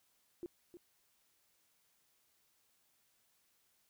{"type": "tone with echo", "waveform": "sine", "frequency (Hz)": 349.2, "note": "F4", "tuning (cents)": 0, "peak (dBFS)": -40, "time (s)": [0.43, 0.46], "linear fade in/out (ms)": 0, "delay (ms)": 310, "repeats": 1, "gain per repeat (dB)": -10, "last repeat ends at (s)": 0.77, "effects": ["white hiss -75 dBFS RMS until 3.89 s"]}